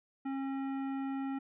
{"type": "tone with hard clipping", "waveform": "triangle", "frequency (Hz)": 270.9, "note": "C#4", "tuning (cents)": -40, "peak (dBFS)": -36, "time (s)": [0.25, 1.39], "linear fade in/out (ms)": 10, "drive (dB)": 17, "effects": ["resampled to 8000 Hz"]}